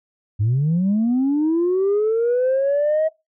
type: linear sweep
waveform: sine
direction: up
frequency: 98.1 to 640 Hz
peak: -14 dBFS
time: 0.39-3.09 s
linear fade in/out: 20 ms
effects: noise-tail reverb RT60 0.2 s tail -21 dB re dry + tanh soft clip ceiling -13 dBFS